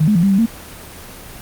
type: tone with pitch steps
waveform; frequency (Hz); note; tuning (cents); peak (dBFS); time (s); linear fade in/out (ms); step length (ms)
sine; 155.6 / 211 / 169.7 / 197.2 / 193.8 / 228; D#3 / G#3 / F3 / G3 / G3 / A#3; 0 / +28 / -49 / +11 / -20 / -38; -10; 0-0.462; 10; 77
effects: pink hiss -35 dBFS RMS until 1.41 s + Opus 24 kbps